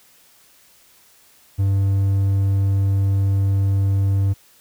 triangle tone, 98 Hz, G2, in tune, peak -13 dBFS, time 1.58-4.34 s, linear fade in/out 20 ms, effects white hiss -53 dBFS RMS until 4.6 s

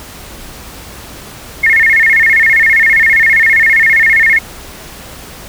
sine tone with vibrato, 1975.5 Hz, B6, in tune, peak -5 dBFS, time 1.63-4.39 s, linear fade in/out 10 ms, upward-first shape square, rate 15 Hz, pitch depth 150 cents each way, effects added 60 Hz sine -40 dBFS peak until 5.48 s + pink hiss -31 dBFS RMS until 5.48 s

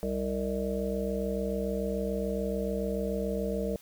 harmonic tone with a mistuned harmonic, 65.6 Hz, C2, 5 cents sharp, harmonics 1 / 3 / 5 / 7 / 9 / 10, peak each -37 / -33 / -41 / -33 / -36 / -41 dBFS, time 0.03-3.76 s, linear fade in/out 0 ms, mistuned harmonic 10, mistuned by -50 cents, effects white hiss -56 dBFS RMS until 3.81 s

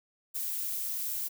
violet noise, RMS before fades -34 dBFS, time 0.34-1.29 s, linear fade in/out 20 ms, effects none

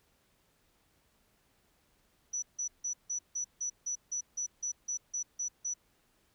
sine tone bursts, 5920 Hz, F#8, in tune, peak -32 dBFS, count 14, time 2.33-5.74 s, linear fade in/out 10 ms, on 95 ms, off 160 ms, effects pink hiss -71 dBFS RMS until 6.34 s

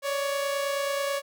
sawtooth tone pair together, 558 / 587.3 Hz, C#5 / D5, +11 / 0 cents, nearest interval minor second, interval 89 cents, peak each -23 / -31 dBFS, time 0.02-1.22 s, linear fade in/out 50 ms, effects none

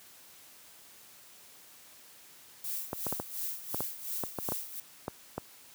violet noise with tremolo, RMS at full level -35 dBFS, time 2.64-4.8 s, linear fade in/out 2 ms, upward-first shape sine, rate 2.8 Hz, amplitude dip 75%
clicks, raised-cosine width 1 ms, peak -19 dBFS, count 12, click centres 2.931 / 3.067 / 3.126 / 3.199 / 3.745 / 3.806 / 4.237 / 4.387 / 4.488 / 4.521 / 5.081 / 5.38 s
effects white hiss -55 dBFS RMS until 5.74 s + high-pass 80 Hz 12 dB/octave

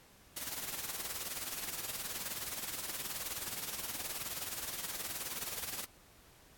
white noise with tremolo, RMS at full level -38 dBFS, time 0.36-5.85 s, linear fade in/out 10 ms, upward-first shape sine, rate 19 Hz, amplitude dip 60%, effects pink hiss -61 dBFS RMS until 6.57 s + AAC 64 kbps

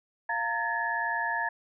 sine tone cluster, 696 / 919 / 1709 / 1828 Hz, F5 / A#5 / G#6 / A#6, -6 / -25 / +49 / -34 cents, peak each -36 / -31 / -30 / -38 dBFS, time 0.29-1.49 s, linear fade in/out 5 ms, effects none

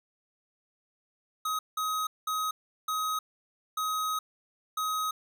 square tone bursts at uneven times, 1264 Hz, D#6, 27 cents sharp, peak -29 dBFS, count 6, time 1.45-1.59 / 1.77-2.07 / 2.27-2.51 / 2.88-3.19 / 3.77-4.19 / 4.77-5.11 s, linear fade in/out 5 ms, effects none

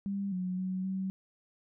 sine tone with pitch steps, 198.4 / 183.1 / 186.4 / 190.2 Hz, G3 / F#3 / F#3 / F#3, +21 / -18 / +13 / +48 cents, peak -31 dBFS, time 0.06-1.1 s, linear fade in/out 0 ms, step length 260 ms, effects none

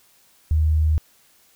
sine tone, 77.78 Hz, D#2, in tune, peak -15 dBFS, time 0.51-0.98 s, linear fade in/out 0 ms, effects white hiss -57 dBFS RMS until 1.55 s

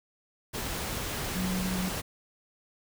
sine tone in noise, 185 Hz, F#3, in tune, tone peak -29 dBFS, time 1.35-1.9 s, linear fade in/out 20 ms, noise pink, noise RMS -34 dBFS, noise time 0.53-2.02 s, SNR +2 dB, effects none

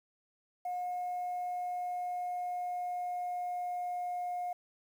sine tone with pitch glide, 719 to 714.4 Hz, F#5 to F5, -50 to +39 cents, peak -32 dBFS, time 0.65-4.53 s, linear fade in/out 5 ms, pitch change -11 cents, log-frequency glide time 0.88-4.35 s, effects tanh soft clip ceiling -31 dBFS + 10-bit

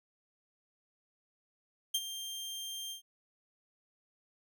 sawtooth tone with ADSR envelope, 3179 Hz, G7, 24 cents sharp, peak -24 dBFS, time 1.94-3.02 s, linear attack 8 ms, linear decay 47 ms, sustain -12 dB, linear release 110 ms, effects none

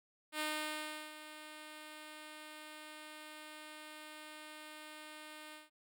5% pulse tone with ADSR envelope, 306.2 Hz, D#4, 28 cents flat, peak -24 dBFS, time 0.32-5.7 s, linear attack 78 ms, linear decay 720 ms, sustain -14 dB, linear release 160 ms, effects none

